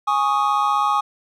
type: chord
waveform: triangle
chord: Ab suspended fourth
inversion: none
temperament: equal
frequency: 830.6 / 1108.7 / 1244.5 Hz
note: Ab5 / Db6 / Eb6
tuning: 0 / 0 / 0 cents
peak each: -19 dBFS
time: 0.07-1.01 s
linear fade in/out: 10 ms
effects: none